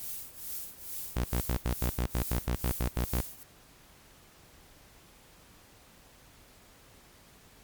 violet noise with tremolo, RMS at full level -36 dBFS, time 0-3.43 s, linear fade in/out 0 ms, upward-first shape triangle, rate 2.3 Hz, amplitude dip 90%
sawtooth tone bursts, 60.8 Hz, B1, 26 cents flat, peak -23 dBFS, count 13, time 1.16-3.213 s, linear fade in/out 5 ms, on 85 ms, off 79 ms
effects pink hiss -57 dBFS RMS until 7.63 s + MP3 96 kbps

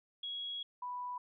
sine tone pair in turn, 3322 / 987.6 Hz, G#7 / B5, 0 / 0 cents, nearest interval octave + major sixth, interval 2100 cents, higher first, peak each -38 / -38 dBFS, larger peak neither, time 0.23-0.63 / 0.82-1.18 s, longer first, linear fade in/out 5 ms, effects none

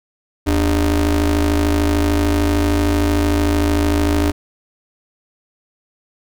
35% pulse ring-modulated tone, 106.9 Hz, A2, 49 cents flat, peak -9 dBFS, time 0.46-4.32 s, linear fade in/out 20 ms, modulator 187 Hz, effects none

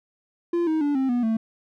triangle tone with pitch steps, 344.1 / 315.5 / 289.4 / 265.3 / 243.3 / 223.1 Hz, F4 / D#4 / D4 / C4 / B3 / A3, -26 / +24 / -25 / +24 / -26 / +24 cents, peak -18 dBFS, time 0.53-1.37 s, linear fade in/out 5 ms, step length 140 ms, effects none

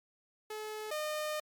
sawtooth tone pair in turn, 429.3 / 609.2 Hz, A4 / D#5, -43 / -37 cents, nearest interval tritone, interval 606 cents, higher second, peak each -35 / -30 dBFS, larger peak second, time 0.5-0.91 / 0.91-1.4 s, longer second, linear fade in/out 5 ms, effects MP3 96 kbps

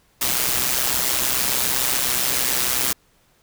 white noise with amplitude modulation, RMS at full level -18 dBFS, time 0.21-2.93 s, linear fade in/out 5 ms, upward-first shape sine, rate 127 Hz, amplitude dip 70%, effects pink hiss -60 dBFS RMS until 3.42 s

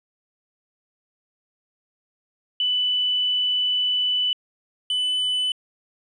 sine / triangle tone pair in turn, 2986 / 2999 Hz, F#7 / F#7, +15 / +23 cents, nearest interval unison, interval 8 cents, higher second, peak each -19 dBFS, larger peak neither, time 2.6-4.33 / 4.9-5.52 s, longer first, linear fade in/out 2 ms, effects resampled to 22050 Hz + 10-bit

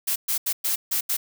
blue noise bursts at uneven times, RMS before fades -24 dBFS, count 6, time 0.07-0.16 / 0.28-0.38 / 0.46-0.53 / 0.64-0.76 / 0.91-1.01 / 1.09-1.17 s, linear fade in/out 10 ms, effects none

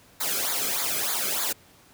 white noise with flanger, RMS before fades -27 dBFS, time 0.2-1.53 s, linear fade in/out 10 ms, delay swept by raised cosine 0.35 to 1.11 ms, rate 3.3 Hz, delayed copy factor -0.8, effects pink hiss -55 dBFS RMS until 1.93 s + high-pass 60 Hz 12 dB/octave

